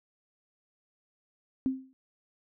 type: tone with exponential decay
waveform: sine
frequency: 262.8 Hz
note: C4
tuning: 8 cents sharp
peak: -22 dBFS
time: 1.66-1.93 s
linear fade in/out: 0 ms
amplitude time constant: 57 ms
effects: none